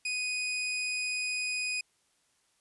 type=tone; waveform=sawtooth; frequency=2489 Hz; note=D#7; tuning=in tune; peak=-27 dBFS; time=0.05-1.81 s; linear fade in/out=5 ms; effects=white hiss -71 dBFS RMS until 2.6 s + resampled to 24000 Hz